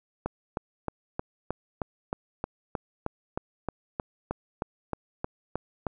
click train, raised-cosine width 1 ms, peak -15 dBFS, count 19, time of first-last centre 0.26-5.867 s, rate 3.21 Hz, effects none

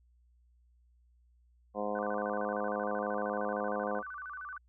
harmonic tone, 103.83 Hz, G#2, in tune, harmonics 2 / 3 / 4 / 5 / 6 / 7 / 8 / 9 / 10, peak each -40 / -44 / -42 / -36 / -41 / -39 / -48 / -46 / -43 dBFS, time 1.74-4.03 s, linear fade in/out 50 ms
sine tone with vibrato, 1327 Hz, E6, 11 cents sharp, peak -40 dBFS, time 1.95-4.58 s, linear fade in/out 5 ms, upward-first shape square, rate 13 Hz, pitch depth 220 cents each way
effects added 60 Hz sine -63 dBFS peak until 4.68 s

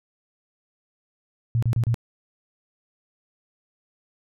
sine tone bursts, 116.54 Hz, A#2, in tune, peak -18 dBFS, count 4, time 1.55-1.943 s, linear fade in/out 0 ms, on 75 ms, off 31 ms, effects none

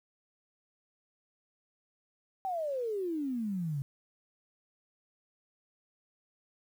sine exponential sweep, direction down, 784 to 134.3 Hz, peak -31 dBFS, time 2.45-3.82 s, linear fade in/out 0 ms, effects 10-bit

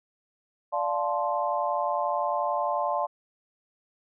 sine chord, D minor seventh, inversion none, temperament equal with one note detuned, 587.3 / 698.5 / 872.9 / 1046.5 Hz, D5 / F5 / A5 / C6, 0 / 0 / -14 / 0 cents, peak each -30 dBFS, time 0.72-3.07 s, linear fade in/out 20 ms, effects none

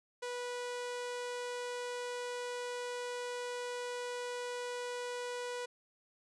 sawtooth tone, 490 Hz, B4, 14 cents flat, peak -34 dBFS, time 0.22-5.66 s, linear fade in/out 10 ms, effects resampled to 22050 Hz

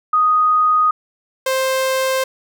sine / sawtooth tone pair in turn, 1244.5 / 525.4 Hz, D#6 / C5, 0 / +7 cents, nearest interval octave + minor third, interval 1493 cents, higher first, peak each -11 / -12 dBFS, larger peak first, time 0.13-0.91 / 1.46-2.24 s, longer neither, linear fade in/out 5 ms, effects none

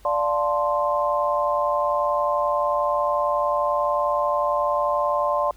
sine chord, D minor seventh, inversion none, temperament equal, 587.3 / 698.5 / 880 / 1046.5 Hz, D5 / F5 / A5 / C6, 0 / 0 / 0 / 0 cents, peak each -23 / -28 / -28 / -23 dBFS, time 0.05-5.51 s, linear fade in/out 2 ms, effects added 52 Hz sine -48 dBFS peak until 5.56 s + pink hiss -55 dBFS RMS until 5.56 s

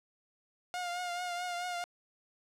sawtooth tone with vibrato, 710 Hz, F5, 28 cents sharp, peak -31 dBFS, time 0.74-1.84 s, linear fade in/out 0 ms, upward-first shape triangle, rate 4.6 Hz, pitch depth 42 cents each way, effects low-pass 9000 Hz 12 dB/octave + 12-bit

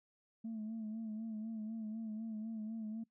sine tone with vibrato, 220 Hz, A3, in tune, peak -38 dBFS, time 0.44-3.04 s, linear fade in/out 10 ms, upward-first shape sine, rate 4 Hz, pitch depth 53 cents each way, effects noise-tail reverb RT60 0.1 s tail -22 dB re dry + tanh soft clip ceiling -37 dBFS

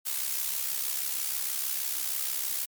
blue noise with amplitude modulation, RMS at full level -28 dBFS, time 0.05-2.66 s, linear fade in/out 20 ms, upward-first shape sine, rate 66.3 Hz, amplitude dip 60%, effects MP3 96 kbps

